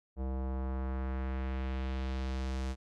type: tone with low-pass filter sweep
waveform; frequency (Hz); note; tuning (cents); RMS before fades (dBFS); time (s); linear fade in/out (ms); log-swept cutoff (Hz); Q
square; 65.41; C2; 0; -35; 0.16-2.76; 50; 670 to 7600; 1.1
effects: none